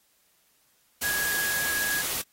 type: tone in noise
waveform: sine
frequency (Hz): 1658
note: G#6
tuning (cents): -3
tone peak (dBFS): -27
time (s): 1.03-2.02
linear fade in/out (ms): 10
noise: white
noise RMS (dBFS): -30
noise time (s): 1.01-2.22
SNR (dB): 0
effects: white hiss -66 dBFS RMS until 2.32 s + AAC 48 kbps